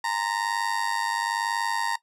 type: tone with amplitude modulation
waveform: 30% pulse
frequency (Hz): 926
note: A#5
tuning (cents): -12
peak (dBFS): -19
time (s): 0.04-1.96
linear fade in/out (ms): 5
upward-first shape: sine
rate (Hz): 101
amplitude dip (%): 80
effects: noise-tail reverb RT60 0.1 s tail -17 dB re dry + low-pass 10000 Hz 12 dB/octave